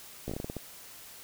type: slowing click train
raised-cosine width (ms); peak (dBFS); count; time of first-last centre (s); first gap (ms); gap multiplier
2; -22; 9; 0.28-0.567; 15; 1.24
effects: white hiss -49 dBFS RMS until 1.23 s